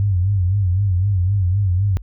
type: tone with vibrato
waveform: sine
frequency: 95 Hz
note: F#2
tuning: 46 cents sharp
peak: -14 dBFS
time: 0-1.97 s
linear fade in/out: 0 ms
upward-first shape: sine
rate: 3.9 Hz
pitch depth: 130 cents each way
effects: added 50 Hz sine -33 dBFS peak until 2.02 s